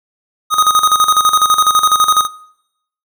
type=tone with tremolo; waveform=square; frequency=1248 Hz; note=D#6; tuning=5 cents sharp; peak=-7 dBFS; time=0.5-2.28 s; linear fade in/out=50 ms; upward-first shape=square; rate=12 Hz; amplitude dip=65%; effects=noise-tail reverb RT60 0.8 s tail -22 dB re dry